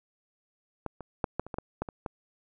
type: clicks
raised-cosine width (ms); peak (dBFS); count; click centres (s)
1; -19 / -26 / -12 / -14 / -28 / -21 / -18 / -16 / -24 / -19; 10; 0.863 / 1.007 / 1.242 / 1.396 / 1.466 / 1.542 / 1.585 / 1.82 / 1.888 / 2.062
effects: none